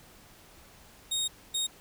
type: tone bursts at uneven times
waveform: 25% pulse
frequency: 3729 Hz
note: A#7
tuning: in tune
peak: -24 dBFS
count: 2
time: 1.11-1.28 / 1.54-1.67 s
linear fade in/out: 10 ms
effects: pink hiss -55 dBFS RMS until 1.8 s